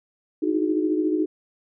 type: tone cluster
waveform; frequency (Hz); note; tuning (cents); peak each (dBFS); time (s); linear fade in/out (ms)
sine; 309.3 / 323.2 / 363 / 417.5; D#4 / E4 / F#4 / G#4; -10 / -34 / -33 / +9; -22 / -29 / -26 / -29; 0.42-1.26; 10
effects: none